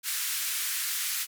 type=band-pass noise; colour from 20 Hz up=white; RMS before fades=-31 dBFS; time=0.03-1.27 s; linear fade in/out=50 ms; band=1400 to 16000 Hz; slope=24 dB/octave; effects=none